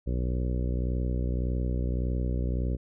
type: harmonic tone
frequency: 61.74 Hz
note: B1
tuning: in tune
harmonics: 1 / 2 / 3 / 4 / 5 / 6 / 7 / 8 / 9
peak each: -27 / -33 / -37 / -39 / -41 / -43 / -44 / -45 / -46 dBFS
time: 0.06-2.77 s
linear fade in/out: 20 ms
effects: none